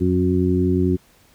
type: harmonic tone with a mistuned harmonic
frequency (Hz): 91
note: F#2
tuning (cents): -28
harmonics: 1 / 2 / 3 / 4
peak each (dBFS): -21 / -21 / -21 / -21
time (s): 0-0.97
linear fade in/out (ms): 20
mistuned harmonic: 1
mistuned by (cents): -46
effects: pink hiss -55 dBFS RMS until 1.34 s